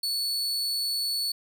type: tone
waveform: 40% pulse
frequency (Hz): 4435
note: C#8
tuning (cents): 0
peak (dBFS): -25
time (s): 0.03-1.32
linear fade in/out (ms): 5
effects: none